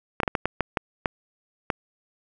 clicks, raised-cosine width 0.5 ms, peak -7 dBFS, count 9, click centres 0.202 / 0.233 / 0.278 / 0.352 / 0.456 / 0.607 / 0.772 / 1.058 / 1.702 s, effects none

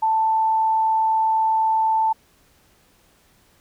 sine tone, 884 Hz, A5, 8 cents sharp, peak -16 dBFS, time 0.02-2.13 s, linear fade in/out 10 ms, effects pink hiss -58 dBFS RMS until 3.6 s

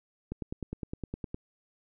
click train, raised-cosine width 3 ms, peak -22 dBFS, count 11, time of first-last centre 0.32-1.345 s, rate 9.76 Hz, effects none

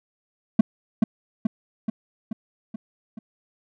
triangle tone with echo, 220 Hz, A3, in tune, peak -7 dBFS, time 0.59-0.61 s, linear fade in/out 5 ms, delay 430 ms, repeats 6, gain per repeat -4 dB, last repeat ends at 3.19 s, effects none

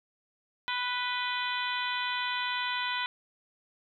harmonic tone with a mistuned harmonic, 493.9 Hz, B4, in tune, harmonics 2 / 3 / 4 / 5 / 6 / 7 / 8, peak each -34 / -36 / -37 / -38 / -39 / -39 / -40 dBFS, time 0.68-3.06 s, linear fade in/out 0 ms, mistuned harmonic 6, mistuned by +60 cents, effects none

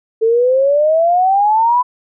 sine exponential sweep, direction up, 440 to 1007 Hz, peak -9 dBFS, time 0.21-1.83 s, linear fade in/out 20 ms, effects none

